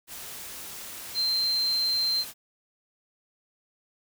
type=tone in noise; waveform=sine; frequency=4136 Hz; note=C8; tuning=21 cents flat; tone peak=-23 dBFS; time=1.14-2.25 s; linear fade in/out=50 ms; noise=white; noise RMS=-40 dBFS; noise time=0.07-2.34 s; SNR=+14 dB; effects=none